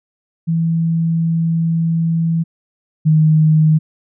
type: tone pair in turn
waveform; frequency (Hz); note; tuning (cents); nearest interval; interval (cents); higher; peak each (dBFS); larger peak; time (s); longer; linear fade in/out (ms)
sine; 164.81 / 156.01; E3 / D#3; 0 / +5; minor second; 95; first; -13 / -8; second; 0.47-2.44 / 3.05-3.79; first; 20
effects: none